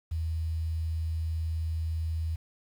sine tone, 80.8 Hz, E2, 34 cents flat, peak -28 dBFS, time 0.11-2.36 s, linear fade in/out 10 ms, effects 9-bit

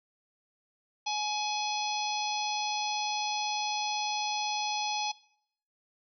harmonic tone, 842 Hz, G#5, 24 cents sharp, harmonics 1 / 3 / 4 / 5 / 6 / 7, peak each -32 / -37 / -38 / -39 / -40 / -40 dBFS, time 1.06-5.12 s, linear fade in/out 10 ms, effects noise-tail reverb RT60 0.7 s tail -22 dB re dry

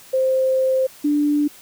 sine tone pair in turn, 523.3 / 293.7 Hz, C5 / D4, 0 / 0 cents, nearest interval minor seventh, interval 1000 cents, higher first, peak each -15 dBFS, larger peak neither, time 0.13-0.87 / 1.04-1.48 s, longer first, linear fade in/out 10 ms, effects white hiss -45 dBFS RMS until 1.61 s

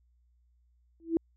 sine tone with exponential growth, 329.6 Hz, E4, in tune, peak -19 dBFS, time 1-1.17 s, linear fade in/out 1 ms, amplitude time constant 35 ms, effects added 60 Hz sine -64 dBFS peak until 1.36 s

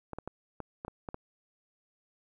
clicks, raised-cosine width 1 ms, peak -24 dBFS, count 8, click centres 0.133 / 0.186 / 0.276 / 0.603 / 0.849 / 0.881 / 1.088 / 1.144 s, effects 11-bit

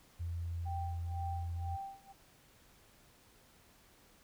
sine tone, 85 Hz, F2, 46 cents flat, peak -36 dBFS, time 0.19-1.77 s, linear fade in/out 20 ms
sine tone with tremolo, 784 Hz, G5, in tune, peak -39 dBFS, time 0.65-2.13 s, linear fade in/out 20 ms, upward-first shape sine, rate 2 Hz, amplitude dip 95%
effects pink hiss -64 dBFS RMS until 4.23 s

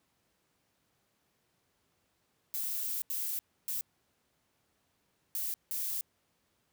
violet noise bursts at uneven times, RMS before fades -35 dBFS, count 5, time 2.54-3.02 / 3.1-3.39 / 3.68-3.81 / 5.35-5.54 / 5.71-6.01 s, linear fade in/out 0 ms, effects pink hiss -75 dBFS RMS until 6.72 s + high-pass 80 Hz 12 dB/octave

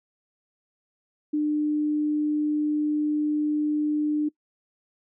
sine tone, 300 Hz, D4, 37 cents sharp, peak -21 dBFS, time 1.33-4.29 s, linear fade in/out 10 ms, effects noise-tail reverb RT60 0.1 s tail -22 dB re dry

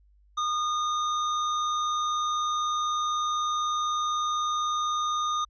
square tone, 1224 Hz, D#6, 29 cents flat, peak -26 dBFS, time 0.37-5.45 s, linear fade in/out 10 ms, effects added 50 Hz sine -57 dBFS peak until 5.49 s + resampled to 16000 Hz

